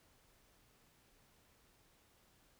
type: silence
effects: pink hiss -70 dBFS RMS until 2.59 s